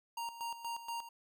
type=tone with tremolo; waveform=square; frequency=932.3 Hz; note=A#5; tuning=in tune; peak=-38 dBFS; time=0.17-1.09 s; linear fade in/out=5 ms; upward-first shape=square; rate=4.2 Hz; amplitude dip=70%; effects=none